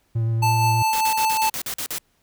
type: tone with vibrato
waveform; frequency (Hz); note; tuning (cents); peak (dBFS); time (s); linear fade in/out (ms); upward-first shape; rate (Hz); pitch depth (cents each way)
triangle; 113.8; A#2; -41; -17; 0.15-0.83; 10; square; 8.4; 10
type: tone with tremolo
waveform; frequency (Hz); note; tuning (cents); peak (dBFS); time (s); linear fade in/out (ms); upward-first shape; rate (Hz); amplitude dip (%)
square; 880; A5; 0; -18; 0.42-1.5; 10; sine; 5.1; 30
type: noise bursts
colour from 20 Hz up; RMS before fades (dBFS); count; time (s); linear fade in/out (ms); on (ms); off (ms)
white; -28; 9; 0.93-1.983; 0; 77; 45
effects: pink hiss -65 dBFS RMS until 2.22 s